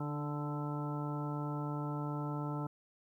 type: harmonic tone with a mistuned harmonic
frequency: 146.83 Hz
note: D3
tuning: in tune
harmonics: 1 / 2 / 3 / 4 / 5 / 6 / 7 / 9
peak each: -37 / -41 / -48 / -49 / -51 / -46 / -50 / -47 dBFS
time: 0-2.67 s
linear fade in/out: 5 ms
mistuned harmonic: 2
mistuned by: +17 cents
effects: 12-bit